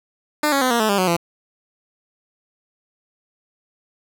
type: tone with pitch steps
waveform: 10% pulse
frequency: 300.1 / 276.8 / 255.3 / 235.5 / 217.2 / 200.3 / 184.73 / 170.38 Hz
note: D4 / C#4 / C4 / A#3 / A3 / G3 / F#3 / F3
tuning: +38 / -2 / -42 / +18 / -22 / +38 / -3 / -42 cents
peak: -8 dBFS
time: 0.43-1.166 s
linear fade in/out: 5 ms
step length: 92 ms
effects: none